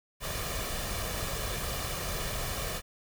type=noise with comb filter; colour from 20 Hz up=pink; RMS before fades=-34 dBFS; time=0.2-2.82 s; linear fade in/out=50 ms; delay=1.7 ms; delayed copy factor=+0.55; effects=none